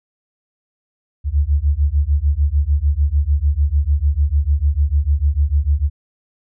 sine beating tone pair, 69.3 / 76 Hz, C#2 / D#2, 0 / -40 cents, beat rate 6.7 Hz, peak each -16 dBFS, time 1.24-5.9 s, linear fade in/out 50 ms, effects none

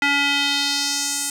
square tone with band-pass filter sweep, 283.5 Hz, C#4, 39 cents sharp, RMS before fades -21 dBFS, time 0.02-1.3 s, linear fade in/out 2 ms, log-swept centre 2100 to 8700 Hz, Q 2, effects none

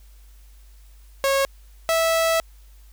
sawtooth tone pair in turn, 547 / 655 Hz, C#5 / E5, -23 / -11 cents, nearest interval minor third, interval 312 cents, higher second, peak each -14 dBFS, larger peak neither, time 1.24-1.45 / 1.89-2.4 s, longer second, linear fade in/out 0 ms, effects added 50 Hz sine -45 dBFS peak until 2.92 s + white hiss -59 dBFS RMS until 2.92 s

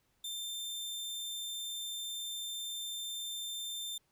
sawtooth tone, 3582 Hz, A7, 30 cents sharp, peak -35 dBFS, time 0.24-3.98 s, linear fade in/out 5 ms, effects pink hiss -75 dBFS RMS until 4.11 s

